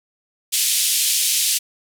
white band-pass noise, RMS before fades -19 dBFS, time 0.52-1.59 s, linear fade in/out 20 ms, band 2700 to 12000 Hz, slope 24 dB/octave, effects none

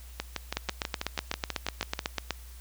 two click trains, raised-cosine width 0.2 ms, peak -13 / -11 dBFS, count 12 / 15, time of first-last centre 0.2-1.992 / 0.57-2.307 s, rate 6.14 / 8.06 Hz, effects added 60 Hz sine -44 dBFS peak until 2.6 s + white hiss -54 dBFS RMS until 2.6 s

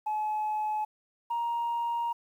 sine tone pair in turn, 854 / 938.9 Hz, G#5 / A#5, +48 / +12 cents, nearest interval major second, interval 164 cents, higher second, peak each -26 dBFS, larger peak neither, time 0.06-0.85 / 1.3-2.13 s, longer second, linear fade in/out 10 ms, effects tanh soft clip ceiling -25 dBFS + 10-bit

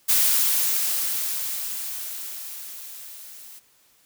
blue noise with level ramp, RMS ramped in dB -18 to -44 dBFS, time 0.08-3.6 s, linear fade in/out 20 ms, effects white hiss -60 dBFS RMS until 4.05 s

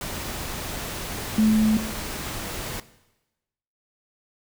sine tone in noise, 217 Hz, A3, 24 cents flat, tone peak -15 dBFS, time 1.38-1.77 s, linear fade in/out 2 ms, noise pink, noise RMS -32 dBFS, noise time 0.01-2.8 s, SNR +14 dB, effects noise-tail reverb RT60 1.0 s tail -17 dB re dry

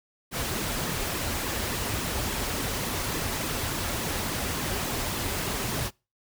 pink noise with flanger, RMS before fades -30 dBFS, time 0.31-5.91 s, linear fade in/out 50 ms, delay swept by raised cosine 1.3 to 6.7 ms, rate 3.5 Hz, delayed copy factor -0.6, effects noise-tail reverb RT60 0.3 s tail -26 dB re dry

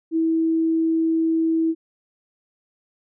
sine tone, 325 Hz, E4, 24 cents flat, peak -17 dBFS, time 0.11-1.75 s, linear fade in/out 50 ms, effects none

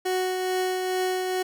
30% pulse tone with tremolo, 370 Hz, F#4, in tune, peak -20 dBFS, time 0.05-1.43 s, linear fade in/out 10 ms, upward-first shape triangle, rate 2.3 Hz, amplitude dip 35%, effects none

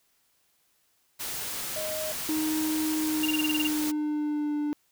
white noise, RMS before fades -34 dBFS, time 1.19-3.92 s, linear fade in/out 20 ms
sine tone, 622.3 Hz, D#5, in tune, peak -32 dBFS, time 1.76-2.12 s, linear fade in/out 2 ms
triangle tone with pitch glide, 311.1 to 296 Hz, D#4 to D4, 0 to +14 cents, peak -24 dBFS, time 2.29-4.73 s, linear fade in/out 0 ms, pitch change -86 cents, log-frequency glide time 3.01-4.56 s
sine tone bursts, 2794 Hz, F7, in tune, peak -25 dBFS, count 9, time 3.23-3.672 s, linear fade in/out 5 ms, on 26 ms, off 26 ms
effects white hiss -69 dBFS RMS until 4.91 s

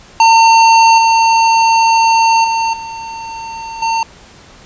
square tone with level steps, 907 Hz, A#5, 48 cents flat, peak -5 / -8 / -13 / -24 / -13 dBFS, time 0.2-4.03 s, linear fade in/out 2 ms, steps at 0.98 / 2.44 / 2.73 / 3.82 s, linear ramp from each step 5 ms, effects pink hiss -40 dBFS RMS until 4.65 s + resampled to 16000 Hz

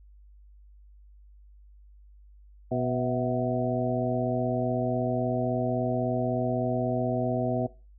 harmonic tone with a mistuned harmonic, 123.47 Hz, B2, in tune, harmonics 1 / 2 / 3 / 4 / 5 / 6, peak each -31 / -30 / -33 / -34 / -30 / -35 dBFS, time 2.71-7.67 s, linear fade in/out 10 ms, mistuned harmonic 5, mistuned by +75 cents, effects noise-tail reverb RT60 0.3 s tail -19 dB re dry + added 50 Hz sine -50 dBFS peak until 7.98 s

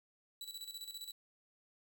sawtooth tone with tremolo, 3943 Hz, B7, 4 cents flat, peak -40 dBFS, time 0.41-1.12 s, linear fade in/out 2 ms, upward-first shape square, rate 15 Hz, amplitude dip 65%, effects none

